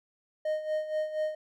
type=tone with tremolo; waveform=triangle; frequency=618 Hz; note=D#5; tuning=12 cents flat; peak=-24 dBFS; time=0.45-1.35 s; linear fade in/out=5 ms; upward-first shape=sine; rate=4.2 Hz; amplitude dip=70%; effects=none